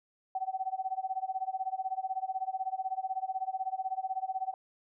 sine tone with tremolo, 759 Hz, F#5, 44 cents sharp, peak -28 dBFS, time 0.35-4.54 s, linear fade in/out 2 ms, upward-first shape sine, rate 16 Hz, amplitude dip 95%, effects none

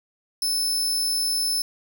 sawtooth tone, 5260 Hz, E8, 5 cents flat, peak -19 dBFS, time 0.42-1.62 s, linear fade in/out 2 ms, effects 9-bit

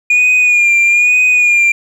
sine tone with vibrato, 2436 Hz, D#7, 37 cents flat, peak -4 dBFS, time 0.1-1.72 s, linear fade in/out 5 ms, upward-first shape sine, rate 1.1 Hz, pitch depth 43 cents each way, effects tanh soft clip ceiling -6 dBFS + 7-bit

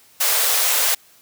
white high-pass noise, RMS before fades -18 dBFS, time 0.2-0.95 s, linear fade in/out 10 ms, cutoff 430 Hz, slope 96 dB/octave, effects white hiss -52 dBFS RMS until 1.21 s + high-pass 60 Hz 12 dB/octave

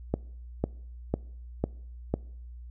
click train, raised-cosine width 2 ms, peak -12 dBFS, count 5, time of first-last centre 0.14-2.14 s, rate 2 Hz, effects noise-tail reverb RT60 0.7 s tail -24 dB re dry + added 60 Hz sine -41 dBFS peak until 2.7 s

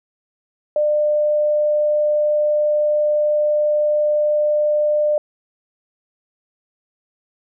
sine tone, 599 Hz, D5, 34 cents sharp, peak -14 dBFS, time 0.76-5.18 s, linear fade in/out 2 ms, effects none

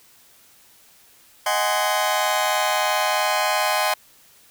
sawtooth chord, Ab dominant seventh, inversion second, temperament just, 623 / 747.5 / 830.6 / 1038.3 Hz, Eb5 / Gb5 / Ab5 / C6, +2 / +17 / 0 / -14 cents, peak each -21 dBFS, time 1.46-3.94 s, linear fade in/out 5 ms, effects white hiss -53 dBFS RMS until 4.5 s

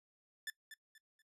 sawtooth tone with echo, 1756 Hz, A6, 4 cents flat, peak -36 dBFS, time 0.47-0.5 s, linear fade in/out 2 ms, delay 240 ms, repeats 3, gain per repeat -10 dB, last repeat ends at 1.22 s, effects noise-tail reverb RT60 0.1 s tail -20 dB re dry + resampled to 32000 Hz

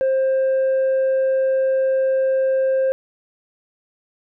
sine tone with tanh clipping, 529 Hz, C5, 19 cents sharp, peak -16 dBFS, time 0.01-2.92 s, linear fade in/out 0 ms, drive 2 dB, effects none

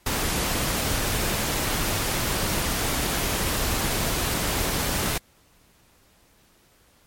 pink noise, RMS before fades -25 dBFS, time 0.06-5.18 s, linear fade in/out 5 ms, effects pink hiss -59 dBFS RMS until 7.06 s + MP3 64 kbps

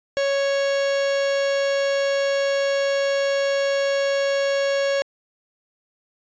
45% pulse tone, 554.4 Hz, C#5, in tune, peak -19 dBFS, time 0.17-5.02 s, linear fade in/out 0 ms, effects resampled to 16000 Hz

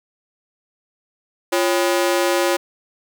sawtooth ring-modulated tone, 450 Hz, A4, 39 cents sharp, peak -9 dBFS, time 1.52-2.57 s, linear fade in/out 10 ms, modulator 102 Hz, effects none

